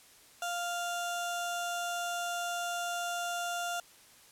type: tone with notch filter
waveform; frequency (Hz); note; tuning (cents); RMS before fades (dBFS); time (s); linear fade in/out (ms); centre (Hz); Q
15% pulse; 698.5; F5; 0; -35; 0.42-3.8; 2; 2100; 1.8
effects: white hiss -58 dBFS RMS until 4.31 s + low-pass 12000 Hz 12 dB/octave